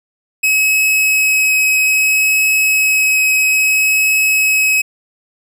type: tone with vibrato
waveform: 45% pulse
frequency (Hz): 2558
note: D#7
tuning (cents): +47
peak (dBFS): -10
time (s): 0.43-4.82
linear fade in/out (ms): 10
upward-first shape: triangle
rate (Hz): 0.6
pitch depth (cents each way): 8
effects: none